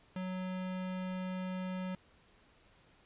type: tone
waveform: square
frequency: 185 Hz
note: F#3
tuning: in tune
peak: -37 dBFS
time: 0.16-1.95 s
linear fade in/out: 2 ms
effects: pink hiss -65 dBFS RMS until 3.05 s + resampled to 8000 Hz